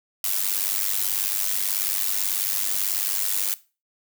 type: noise with amplitude modulation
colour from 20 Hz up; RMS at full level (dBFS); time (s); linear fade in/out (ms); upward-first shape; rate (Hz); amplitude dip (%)
blue; -21; 0.24-3.54; 2; sine; 98.3; 85
effects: noise-tail reverb RT60 0.3 s tail -17 dB re dry